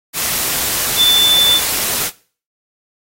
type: tone in noise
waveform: sine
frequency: 3520 Hz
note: A7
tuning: in tune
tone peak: -8 dBFS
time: 0.96-1.61 s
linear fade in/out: 50 ms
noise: white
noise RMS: -18 dBFS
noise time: 0.13-2.11 s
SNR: +7 dB
effects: noise-tail reverb RT60 0.4 s tail -19 dB re dry + AAC 48 kbps